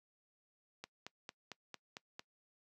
click train, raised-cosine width 0.2 ms, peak -28 dBFS, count 7, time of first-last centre 0.84-2.194 s, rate 4.43 Hz, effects noise-tail reverb RT60 0.1 s tail -22 dB re dry + high-pass 150 Hz 12 dB/octave

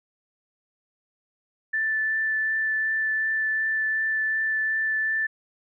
sine tone with vibrato, 1760 Hz, A6, in tune, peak -22 dBFS, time 1.73-5.27 s, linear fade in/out 10 ms, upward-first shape triangle, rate 2.7 Hz, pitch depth 9 cents each way, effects none

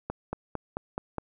accelerating click train, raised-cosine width 1 ms, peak -17 dBFS, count 6, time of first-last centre 0.1-1.183 s, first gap 230 ms, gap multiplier 0.97, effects none

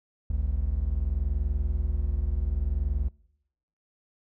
triangle tone pair together, 51.46 / 72.1 Hz, G#1 / D2, -15 / -31 cents, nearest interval tritone, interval 584 cents, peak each -25 dBFS, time 0.3-3.09 s, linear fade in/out 5 ms, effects noise-tail reverb RT60 0.8 s tail -25 dB re dry

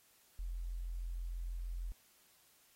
sine tone, 43.16 Hz, F1, 20 cents flat, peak -38 dBFS, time 0.39-1.92 s, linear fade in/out 0 ms, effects white hiss -68 dBFS RMS until 2.75 s + AAC 48 kbps

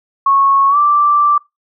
sine tone with pitch glide, 1100 to 1172.2 Hz, C#6 to D6, -14 to -4 cents, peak -8 dBFS, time 0.26-1.38 s, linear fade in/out 5 ms, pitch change +110 cents, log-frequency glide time 0.69-0.77 s, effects noise-tail reverb RT60 0.2 s tail -23 dB re dry

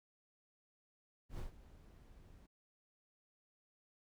brown noise with ADSR envelope, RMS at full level -43 dBFS, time 1.29-2.47 s, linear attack 100 ms, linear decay 120 ms, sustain -16 dB, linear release 16 ms, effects none

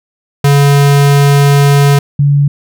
square / sine tone pair in turn, 141.8 / 142.79 Hz, C#3 / D3, +40 / -48 cents, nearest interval unison, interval 12 cents, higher second, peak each -5 dBFS, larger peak neither, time 0.44-1.99 / 2.19-2.48 s, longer first, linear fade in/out 5 ms, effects none

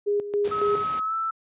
sine tone with tremolo, 410 Hz, G#4, 22 cents flat, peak -20 dBFS, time 0.06-0.84 s, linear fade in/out 20 ms, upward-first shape square, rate 3.6 Hz, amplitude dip 70%
pink noise, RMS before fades -38 dBFS, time 0.44-1 s, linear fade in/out 10 ms
sine tone with pitch glide, 1283 to 1324.4 Hz, E6 to E6, -47 to +8 cents, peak -24 dBFS, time 0.51-1.31 s, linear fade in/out 10 ms, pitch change +55 cents, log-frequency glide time 1.03-1.14 s
effects high-pass 100 Hz 12 dB/octave + resampled to 8000 Hz

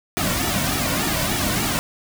pink noise with flanger, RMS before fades -22 dBFS, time 0.17-1.79 s, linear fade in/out 0 ms, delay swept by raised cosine 1.9 to 2.46 ms, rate 3.4 Hz, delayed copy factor -0.7, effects none

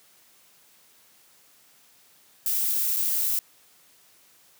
violet noise with dropouts, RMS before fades -25 dBFS, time 2.46-3.39 s, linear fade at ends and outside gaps 1 ms, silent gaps 2.964-2.968 s, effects white hiss -58 dBFS RMS until 4.59 s + high-pass 100 Hz 12 dB/octave

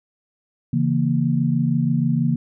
sine chord, A# diminished, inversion first, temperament equal, 138.59 / 164.81 / 233.1 Hz, C#3 / E3 / A#3, 0 / 0 / 0 cents, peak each -21 dBFS, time 0.73-2.36 s, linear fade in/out 5 ms, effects none

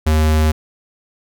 square tone, 77.78 Hz, D#2, in tune, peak -12 dBFS, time 0.06-0.52 s, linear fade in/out 10 ms, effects none

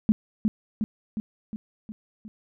sine tone with echo, 215.8 Hz, A3, 33 cents flat, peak -14 dBFS, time 0.09-0.12 s, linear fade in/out 0 ms, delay 360 ms, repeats 6, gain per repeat -4 dB, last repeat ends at 2.28 s, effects none

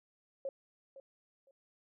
sine tone with echo, 543 Hz, C#5, 36 cents flat, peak -35 dBFS, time 0.45-0.49 s, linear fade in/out 2 ms, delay 510 ms, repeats 2, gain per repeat -14 dB, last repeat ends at 1.51 s, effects none

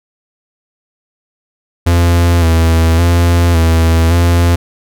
45% pulse tone with vibrato, 84 Hz, E2, 33 cents sharp, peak -7 dBFS, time 1.86-4.56 s, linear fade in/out 10 ms, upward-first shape square, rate 0.89 Hz, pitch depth 38 cents each way, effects none

